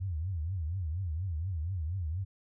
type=tone with vibrato; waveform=sine; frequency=85.9 Hz; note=F2; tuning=28 cents flat; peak=-31 dBFS; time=0-2.25 s; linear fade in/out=20 ms; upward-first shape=triangle; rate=4.2 Hz; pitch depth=270 cents each way; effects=none